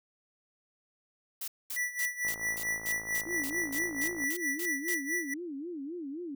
blue noise bursts, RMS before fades -37 dBFS, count 13, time 1.41-4.947 s, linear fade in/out 5 ms, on 69 ms, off 220 ms
square tone with tremolo, 1962 Hz, B6, 12 cents flat, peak -29 dBFS, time 1.76-5.34 s, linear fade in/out 5 ms, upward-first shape sine, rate 4.5 Hz, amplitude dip 80%
click train, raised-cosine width 1 ms, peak -32 dBFS, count 110, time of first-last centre 2.25-4.239 s, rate 54.8 Hz
sine tone with vibrato, 311.1 Hz, D#4, in tune, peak -36 dBFS, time 3.26-6.35 s, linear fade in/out 5 ms, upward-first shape sine, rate 3.8 Hz, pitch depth 240 cents each way
effects none

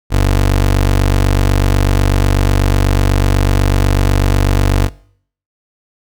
25% pulse tone, 48.09 Hz, G1, 32 cents flat, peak -5 dBFS, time 0.1-4.9 s, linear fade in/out 50 ms, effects noise-tail reverb RT60 0.6 s tail -22 dB re dry

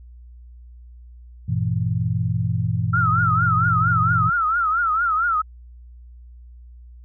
sine chord, E diminished, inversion first, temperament equal with one note detuned, 98 / 118.51 / 164.81 Hz, G2 / Bb2 / E3, 0 / +29 / 0 cents, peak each -24 / -22 / -25 dBFS, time 1.48-4.3 s, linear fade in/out 10 ms
sine tone with vibrato, 1333 Hz, E6, 19 cents sharp, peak -17 dBFS, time 2.93-5.42 s, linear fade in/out 10 ms, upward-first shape triangle, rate 4.4 Hz, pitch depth 150 cents each way
effects added 60 Hz sine -40 dBFS peak until 7.04 s

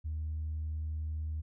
sine tone, 77.78 Hz, D#2, in tune, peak -32 dBFS, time 0.04-1.42 s, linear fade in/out 20 ms, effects tanh soft clip ceiling -30 dBFS

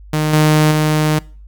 sawtooth tone with level steps, 153.6 Hz, D#3, 22 cents flat, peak -10 / -5 / -8 dBFS, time 0.13-1.19 s, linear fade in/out 5 ms, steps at 0.33 / 0.71 s, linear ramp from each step 5 ms, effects noise-tail reverb RT60 0.4 s tail -22 dB re dry + added 50 Hz sine -35 dBFS peak until 1.47 s

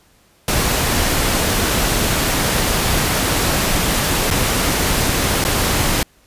pink noise with dropouts, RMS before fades -17 dBFS, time 0.48-6.03 s, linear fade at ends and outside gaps 2 ms, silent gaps 4.305-4.31 / 5.441-5.449 s, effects pink hiss -54 dBFS RMS until 6.26 s + resampled to 32000 Hz

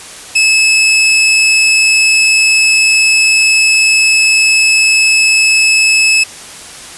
sawtooth tone, 2598 Hz, E7, 26 cents flat, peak -3 dBFS, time 0.35-6.24 s, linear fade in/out 10 ms, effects white hiss -30 dBFS RMS until 6.97 s + resampled to 24000 Hz

